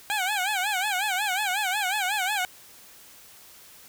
15% pulse tone with vibrato, 789 Hz, G5, 11 cents sharp, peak -18 dBFS, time 0.1-2.45 s, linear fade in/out 0 ms, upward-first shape sine, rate 5.5 Hz, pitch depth 150 cents each way, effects white hiss -50 dBFS RMS until 3.88 s

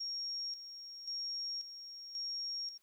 sine tone with tremolo, 5570 Hz, F8, 5 cents flat, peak -37 dBFS, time 0-2.78 s, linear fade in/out 10 ms, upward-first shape square, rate 0.93 Hz, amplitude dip 65%, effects white hiss -75 dBFS RMS until 2.82 s

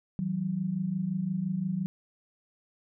sine tone pair together, 162.41 / 188.2 Hz, E3 / F#3, -25 / +30 cents, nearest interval minor third, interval 255 cents, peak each -33 / -29 dBFS, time 0.19-1.86 s, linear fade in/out 0 ms, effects none

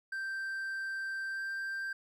triangle tone with pitch glide, 1567 to 1576.1 Hz, G6 to G6, -1 to +9 cents, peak -33 dBFS, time 0.12-1.93 s, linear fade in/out 5 ms, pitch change +10 cents, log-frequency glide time 1.3-1.42 s, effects none

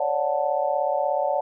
sine chord, D major seventh, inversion third, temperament just, 550.6 / 587.3 / 734.2 / 881 Hz, C#5 / D5 / F#5 / A5, -12 / 0 / -14 / +2 cents, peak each -27 / -25 / -26 / -28 dBFS, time 0-1.41 s, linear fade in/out 5 ms, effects none

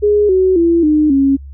sine tone with pitch steps, 415.3 / 374.3 / 337.3 / 304 / 274 Hz, G#4 / F#4 / E4 / D#4 / C#4, 0 / +20 / +40 / -40 / -20 cents, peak -8 dBFS, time 0.02-1.37 s, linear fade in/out 20 ms, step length 270 ms, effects added 69 Hz sine -29 dBFS peak until 1.53 s

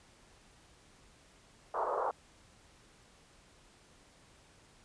white band-pass noise, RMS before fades -34 dBFS, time 1.74-2.11 s, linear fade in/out 2 ms, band 410 to 1200 Hz, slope 48 dB/octave, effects pink hiss -62 dBFS RMS until 4.84 s + resampled to 22050 Hz

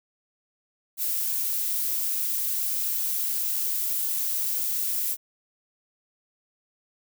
violet noise, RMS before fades -27 dBFS, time 0.97-5.17 s, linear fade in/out 50 ms, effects none

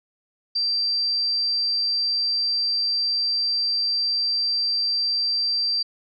sine tone, 4699 Hz, D8, in tune, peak -20 dBFS, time 0.55-5.83 s, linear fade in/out 10 ms, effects none

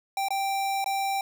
square tone with dropouts, 784 Hz, G5, in tune, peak -26 dBFS, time 0.17-1.21 s, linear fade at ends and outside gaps 2 ms, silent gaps 0.285-0.305 / 0.843-0.86 s, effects none

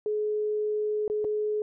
sine tone with dropouts, 423.7 Hz, G#4, 35 cents sharp, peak -25 dBFS, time 0.06-1.62 s, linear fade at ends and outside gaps 1 ms, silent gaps 1.079-1.099 / 1.244-1.248 s, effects none

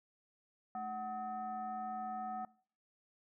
sine tone with frequency modulation, 745 Hz, F#5, 12 cents sharp, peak -38 dBFS, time 0.75-2.45 s, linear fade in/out 2 ms, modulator 528 Hz, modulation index 0.71, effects noise-tail reverb RT60 0.5 s tail -22 dB re dry

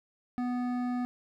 sine tone with hard clipping, 246.9 Hz, B3, in tune, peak -31 dBFS, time 0.38-1.05 s, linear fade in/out 0 ms, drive 12 dB, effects none

